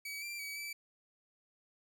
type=tone with pitch steps; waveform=sawtooth; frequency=2277 / 2360 / 2276 / 2315 Hz; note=C#7 / D7 / C#7 / D7; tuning=+46 / +8 / +45 / -25 cents; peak=-37 dBFS; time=0.05-0.73 s; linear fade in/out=5 ms; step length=170 ms; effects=none